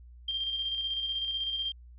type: tone with tremolo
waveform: sine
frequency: 3181 Hz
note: G7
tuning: 25 cents sharp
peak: -28 dBFS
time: 0.28-1.72 s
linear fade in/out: 5 ms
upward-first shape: square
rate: 16 Hz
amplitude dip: 35%
effects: added 60 Hz sine -48 dBFS peak until 1.98 s + resampled to 8000 Hz